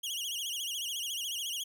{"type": "tone with vibrato", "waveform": "sawtooth", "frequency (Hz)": 3065, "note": "G7", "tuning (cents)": -40, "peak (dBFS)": -31, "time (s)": [0.03, 1.64], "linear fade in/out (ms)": 10, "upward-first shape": "sine", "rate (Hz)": 14, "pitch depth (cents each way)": 160, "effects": []}